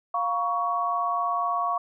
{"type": "tone cluster", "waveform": "sine", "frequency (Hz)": [702, 954, 1118], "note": ["F5", "A#5", "C#6"], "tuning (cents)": [9, 40, 14], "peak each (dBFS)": [-28, -34, -25], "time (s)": [0.14, 1.78], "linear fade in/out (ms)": 5, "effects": []}